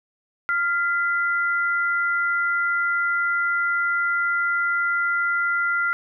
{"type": "tone pair together", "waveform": "sine", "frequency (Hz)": [1396.9, 2009], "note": ["F6", "B6"], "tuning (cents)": [0, 29], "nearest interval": "tritone", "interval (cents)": 629, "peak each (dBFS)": [-20, -27], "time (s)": [0.49, 5.93], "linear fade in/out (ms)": 0, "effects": []}